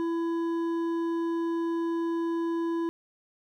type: tone with hard clipping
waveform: triangle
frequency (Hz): 333.9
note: E4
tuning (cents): +22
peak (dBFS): -28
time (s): 0-2.89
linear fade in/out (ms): 0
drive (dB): 11
effects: none